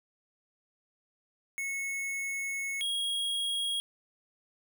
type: tone pair in turn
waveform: square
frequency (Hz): 2195 / 3289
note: C#7 / G#7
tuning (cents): -18 / -18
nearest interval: perfect fifth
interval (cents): 700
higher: second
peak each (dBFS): -33 / -30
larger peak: second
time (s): 1.58-2.81 / 2.81-3.8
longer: first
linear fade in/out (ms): 0
effects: none